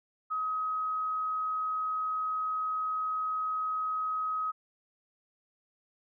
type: tone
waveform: sine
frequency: 1267 Hz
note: D#6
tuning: 31 cents sharp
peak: -29 dBFS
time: 0.3-4.52 s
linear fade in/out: 20 ms
effects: none